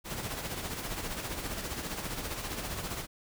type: noise with tremolo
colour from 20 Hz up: pink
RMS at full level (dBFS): -35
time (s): 0.04-3.07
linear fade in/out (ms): 50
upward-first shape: sine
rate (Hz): 15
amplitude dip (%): 50
effects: none